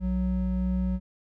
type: tone pair together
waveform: triangle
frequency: 60.99 / 185 Hz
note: B1 / F#3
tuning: -21 / 0 cents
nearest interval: octave + perfect fifth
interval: 1921 cents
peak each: -26 / -24 dBFS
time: 0-1 s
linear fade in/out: 50 ms
effects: none